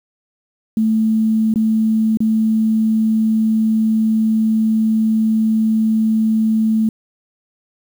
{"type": "tone with dropouts", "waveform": "sine", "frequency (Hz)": 220, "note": "A3", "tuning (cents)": 0, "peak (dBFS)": -12, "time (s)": [0.77, 6.89], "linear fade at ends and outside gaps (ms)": 2, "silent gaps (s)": [[1.54, 1.558], [2.172, 2.204]], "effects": ["7-bit"]}